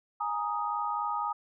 sine chord, Ab suspended second, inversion none, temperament just, 830.6 / 934.4 / 1245.9 Hz, Ab5 / Bb5 / Eb6, 0 / +4 / +2 cents, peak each -34 / -34 / -32 dBFS, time 0.2-1.33 s, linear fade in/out 10 ms, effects none

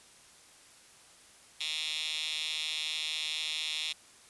10% pulse tone with high-pass filter, 155.56 Hz, D#3, in tune, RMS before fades -35 dBFS, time 1.6-3.93 s, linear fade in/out 10 ms, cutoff 3200 Hz, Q 9, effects white hiss -57 dBFS RMS until 4.29 s + resampled to 24000 Hz

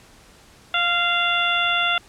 harmonic tone with a mistuned harmonic, 693 Hz, F5, 14 cents flat, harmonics 1 / 2 / 3 / 4 / 5, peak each -27 / -22 / -27 / -24 / -24 dBFS, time 0.74-1.98 s, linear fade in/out 2 ms, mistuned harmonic 1, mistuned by +19 cents, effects pink hiss -50 dBFS RMS until 2.08 s + low-pass 10000 Hz 12 dB/octave

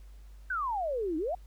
sine exponential two-way sweep, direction down then up, 1569 to 298.9 to 766 Hz, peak -29 dBFS, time 0.5-1.35 s, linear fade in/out 5 ms, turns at 1.17 s, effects added 50 Hz sine -47 dBFS peak until 1.46 s + pink hiss -66 dBFS RMS until 1.46 s

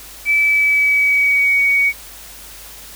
sine tone with pitch glide, 2311 to 2245 Hz, D7 to C#7, -28 to +21 cents, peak -11 dBFS, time 0.25-1.93 s, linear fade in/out 50 ms, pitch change -51 cents, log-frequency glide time 0.36-1.61 s, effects added 50 Hz sine -44 dBFS peak until 2.95 s + white hiss -37 dBFS RMS until 2.95 s

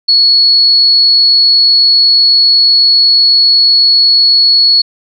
sine tone, 4374 Hz, C#8, 24 cents flat, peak -4 dBFS, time 0.08-4.82 s, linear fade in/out 10 ms, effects none

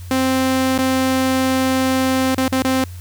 sawtooth tone with dropouts, 261.6 Hz, C4, in tune, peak -11 dBFS, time 0.11-2.84 s, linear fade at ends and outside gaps 1 ms, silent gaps 0.778-0.788 / 2.346-2.379 / 2.479-2.524 / 2.622-2.647 s, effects added 89 Hz sine -30 dBFS peak until 3 s + white hiss -45 dBFS RMS until 3 s

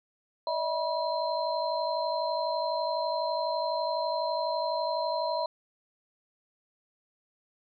sine tone cluster, 592 / 644 / 971 / 4118 Hz, D5 / E5 / B5 / C8, +14 / -41 / -30 / -28 cents, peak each -34 / -31 / -31 / -39 dBFS, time 0.47-5.46 s, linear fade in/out 2 ms, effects none

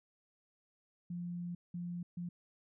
sine tone bursts at uneven times, 174.61 Hz, F3, in tune, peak -38 dBFS, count 3, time 1.1-1.55 / 1.74-2.03 / 2.17-2.29 s, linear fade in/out 5 ms, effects none

